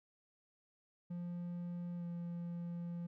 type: tone with pitch glide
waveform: triangle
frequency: 174.61 to 172.21 Hz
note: F3 to F3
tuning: 0 to -24 cents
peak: -38 dBFS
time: 1.1-3.07 s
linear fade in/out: 10 ms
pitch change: -24 cents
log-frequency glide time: 1.97-2.04 s
effects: none